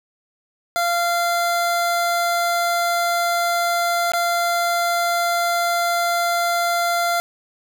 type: tone with dropouts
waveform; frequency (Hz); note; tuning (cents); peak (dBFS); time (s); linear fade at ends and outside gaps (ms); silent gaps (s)
25% pulse; 691; F5; -19; -14; 0.76-7.2; 0; 4.119-4.135
effects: none